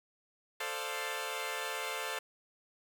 10% pulse chord, D minor seventh, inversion second, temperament equal, 440 / 523.3 / 587.3 / 698.5 Hz, A4 / C5 / D5 / F5, 0 / 0 / 0 / 0 cents, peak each -32 / -32 / -35 / -34 dBFS, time 0.6-2.19 s, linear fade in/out 5 ms, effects none

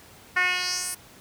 10% pulse tone with band-pass filter sweep, 362.2 Hz, F#4, 37 cents flat, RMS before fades -26 dBFS, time 0.36-0.95 s, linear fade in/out 10 ms, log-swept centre 1700 to 11000 Hz, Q 2.7, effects pink hiss -50 dBFS RMS until 1.2 s + high-pass 60 Hz 12 dB/octave

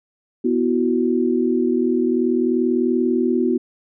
sine chord, B suspended fourth, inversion none, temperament equal, 246.9 / 329.6 / 370 Hz, B3 / E4 / F#4, 0 / 0 / 0 cents, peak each -19 / -22 / -20 dBFS, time 0.44-3.58 s, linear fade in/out 10 ms, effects none

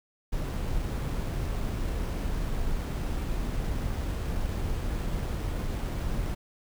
brown noise with sample-and-hold, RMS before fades -30 dBFS, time 0.32-6.35 s, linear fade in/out 10 ms, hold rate 11025 Hz, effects none

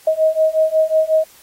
sine beating tone pair, 629 / 634.5 Hz, D#5 / D#5, +19 / +34 cents, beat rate 5.5 Hz, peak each -16 / -15 dBFS, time 0.07-1.24 s, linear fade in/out 5 ms, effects white hiss -47 dBFS RMS until 1.42 s + AAC 48 kbps

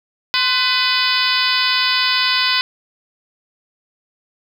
harmonic tone with a mistuned harmonic, 501 Hz, B4, 25 cents sharp, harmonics 2 / 3 / 4 / 5 / 6 / 7 / 8 / 9 / 10, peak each -23 / -23 / -23 / -23 / -23 / -23 / -23 / -23 / -23 dBFS, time 0.34-2.61 s, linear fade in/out 0 ms, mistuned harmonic 2, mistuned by +61 cents, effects 7-bit

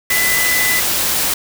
sine tone in noise, 2000 Hz, B6, 21 cents sharp, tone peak -16 dBFS, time 0.1-0.8 s, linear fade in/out 5 ms, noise white, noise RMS -17 dBFS, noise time 0.1-1.34 s, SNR -2 dB, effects none

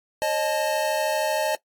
square tone cluster, 543 / 616 / 869 Hz, C#5 / D#5 / A5, -36 / -17 / -22 cents, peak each -30 / -25 / -28 dBFS, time 0.22-1.55 s, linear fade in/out 0 ms, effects noise-tail reverb RT60 0.1 s tail -20 dB re dry + AAC 64 kbps

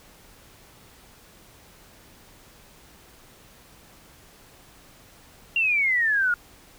sine exponential sweep, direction down, 2794 to 1407 Hz, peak -19 dBFS, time 5.56-6.34 s, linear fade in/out 2 ms, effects pink hiss -52 dBFS RMS until 6.78 s

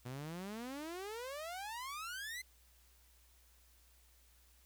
sawtooth exponential sweep, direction up, 120 to 2084 Hz, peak -39 dBFS, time 0.05-2.42 s, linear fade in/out 10 ms, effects added 60 Hz sine -66 dBFS peak until 4.65 s + white hiss -69 dBFS RMS until 4.65 s

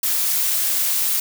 blue noise, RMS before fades -20 dBFS, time 0.03-1.2 s, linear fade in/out 5 ms, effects none

